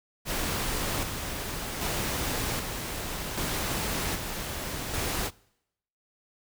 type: noise with tremolo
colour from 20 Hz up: pink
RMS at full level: -30 dBFS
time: 0.25-5.31 s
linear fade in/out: 50 ms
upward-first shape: square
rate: 0.64 Hz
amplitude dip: 40%
effects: noise-tail reverb RT60 0.8 s tail -24 dB re dry